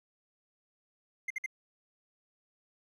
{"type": "tone bursts", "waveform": "triangle", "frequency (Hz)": 2093, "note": "C7", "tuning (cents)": 0, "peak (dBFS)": -30, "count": 3, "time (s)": [1.28, 1.462], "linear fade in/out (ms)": 5, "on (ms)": 24, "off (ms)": 55, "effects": []}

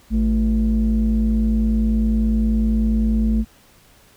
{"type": "tone pair together", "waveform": "sine", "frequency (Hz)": [55, 220], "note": ["A1", "A3"], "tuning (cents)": [0, 0], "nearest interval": "2 octaves", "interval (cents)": 2400, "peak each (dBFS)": -16, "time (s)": [0.1, 3.45], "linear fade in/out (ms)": 50, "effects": ["tanh soft clip ceiling -11 dBFS", "pink hiss -52 dBFS RMS until 4.16 s"]}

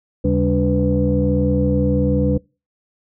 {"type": "tone cluster", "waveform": "sine", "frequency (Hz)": [76.2, 137.2, 198.4, 290.2, 497.2], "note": ["D#2", "C#3", "G3", "D4", "B4"], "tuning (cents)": [-36, -17, 21, -21, 12], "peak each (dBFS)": -20, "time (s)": [0.24, 2.38], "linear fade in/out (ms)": 10, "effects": ["noise-tail reverb RT60 0.3 s tail -25 dB re dry", "tanh soft clip ceiling -5 dBFS"]}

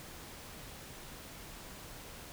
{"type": "silence", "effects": ["pink hiss -49 dBFS RMS until 2.32 s"]}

